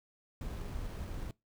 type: noise with sample-and-hold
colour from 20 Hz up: brown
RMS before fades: -40 dBFS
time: 0.41-1.31 s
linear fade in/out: 2 ms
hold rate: 7350 Hz
effects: noise-tail reverb RT60 0.2 s tail -22 dB re dry